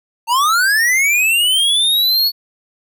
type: linear sweep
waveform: square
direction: up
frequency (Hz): 888 to 4435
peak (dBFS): -12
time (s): 0.27-2.32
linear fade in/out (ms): 50
effects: none